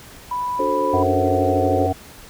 sine tone, 987.8 Hz, B5, in tune, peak -21 dBFS, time 0.31-1.03 s, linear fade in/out 5 ms
sine chord, D dominant seventh, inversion none, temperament just, 293.7 / 367.1 / 440.5 / 528.6 Hz, D4 / F#4 / A4 / C5, 0 / -14 / +2 / +18 cents, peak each -26 / -26 / -25 / -22 dBFS, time 0.59-1.87 s, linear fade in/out 5 ms
harmonic tone, 93.7 Hz, F#2, 22 cents sharp, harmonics 1 / 3 / 5 / 7 / 8, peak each -23 / -24 / -27 / -26 / -22 dBFS, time 0.93-1.93 s, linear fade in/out 10 ms
effects pink hiss -42 dBFS RMS until 2.29 s

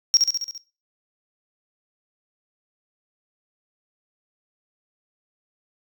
triangle tone with echo, 5588 Hz, F8, in tune, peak -9 dBFS, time 0.14-0.17 s, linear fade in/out 0 ms, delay 68 ms, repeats 6, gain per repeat -4 dB, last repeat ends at 0.578 s, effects noise-tail reverb RT60 0.3 s tail -17 dB re dry + tanh soft clip ceiling -8 dBFS

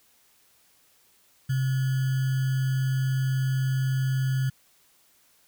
sine tone with sample-and-hold, 131.9 Hz, C3, 14 cents sharp, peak -22 dBFS, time 1.49-4.5 s, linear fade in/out 10 ms, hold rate 1575 Hz, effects white hiss -62 dBFS RMS until 5.47 s

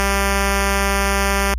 5% pulse tone, 197.8 Hz, G3, 16 cents sharp, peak -5 dBFS, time 0-1.54 s, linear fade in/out 0 ms, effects added 60 Hz sine -20 dBFS peak until 1.58 s + MP3 64 kbps

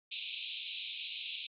white band-pass noise, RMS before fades -42 dBFS, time 0.11-1.47 s, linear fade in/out 10 ms, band 2400 to 3900 Hz, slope 96 dB/octave, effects MP3 48 kbps

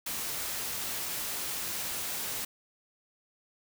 white noise, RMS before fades -35 dBFS, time 0.06-2.45 s, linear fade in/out 5 ms, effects none

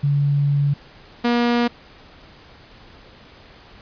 sine / sawtooth tone pair in turn, 142.7 / 239 Hz, D3 / A#3, -49 / +43 cents, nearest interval major sixth, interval 892 cents, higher second, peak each -15 / -12 dBFS, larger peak second, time 0.03-0.74 / 1.24-1.68 s, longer first, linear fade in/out 10 ms, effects pink hiss -46 dBFS RMS until 3.81 s + resampled to 11025 Hz

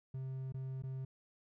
triangle tone with dropouts, 131.9 Hz, C3, 14 cents sharp, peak -37 dBFS, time 0.14-1.05 s, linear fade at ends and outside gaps 5 ms, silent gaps 0.523-0.542 / 0.823-0.835 s, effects none

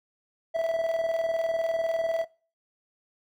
triangle tone with tremolo, 658 Hz, E5, 3 cents flat, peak -20 dBFS, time 0.54-2.25 s, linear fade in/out 20 ms, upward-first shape square, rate 20 Hz, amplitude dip 45%, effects noise-tail reverb RT60 0.4 s tail -23 dB re dry

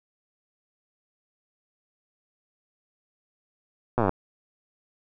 slowing click train, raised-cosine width 1 ms, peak -9 dBFS, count 13, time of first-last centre 3.98-4.094 s, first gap 8 ms, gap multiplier 1.03, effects none

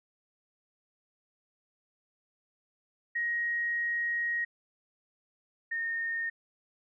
sine tone pair in turn, 1884 / 1836.7 Hz, A#6 / A#6, +18 / -26 cents, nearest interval unison, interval 44 cents, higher first, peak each -28 / -30 dBFS, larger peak first, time 3.15-4.45 / 5.71-6.3 s, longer first, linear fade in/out 10 ms, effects none

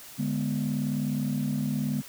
sine chord, G# diminished, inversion second, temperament equal, 146.83 / 207.7 / 246.9 Hz, D3 / G#3 / B3, 0 / 0 / 0 cents, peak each -29 dBFS, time 0.18-2.02 s, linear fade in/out 20 ms, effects tanh soft clip ceiling -20 dBFS + white hiss -46 dBFS RMS until 2.08 s

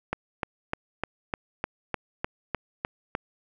click train, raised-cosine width 0.5 ms, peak -12 dBFS, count 11, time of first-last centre 0.13-3.151 s, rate 3.31 Hz, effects 9-bit

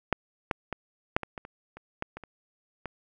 clicks, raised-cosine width 0.5 ms, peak -8 / -11 / -17 / -7 / -19 / -22 / -27 / -29 / -16 / -24 / -28 / -20 dBFS, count 12, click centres 0.127 / 0.512 / 0.727 / 1.165 / 1.233 / 1.378 / 1.451 / 1.77 / 2.024 / 2.17 / 2.237 / 2.857 s, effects none

